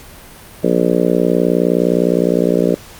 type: harmonic tone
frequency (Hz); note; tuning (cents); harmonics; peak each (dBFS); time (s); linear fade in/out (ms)
59.7; A#1; +42; 3 / 4 / 5 / 6 / 7 / 8 / 9 / 10; -18 / -20 / -19 / -21 / -18 / -19 / -21 / -23; 0.63-2.75; 10
effects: pink hiss -38 dBFS RMS until 2.99 s + Opus 48 kbps